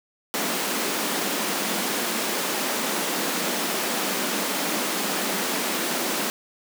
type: high-pass noise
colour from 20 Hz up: pink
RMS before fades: -26 dBFS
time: 0.34-6.3 s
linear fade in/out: 0 ms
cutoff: 190 Hz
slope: 48 dB/octave
effects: none